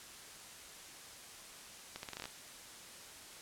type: accelerating click train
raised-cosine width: 0.2 ms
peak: -25 dBFS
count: 9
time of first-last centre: 1.96-2.255 s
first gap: 71 ms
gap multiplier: 0.8
effects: white hiss -52 dBFS RMS until 3.41 s + low-pass 10000 Hz 12 dB/octave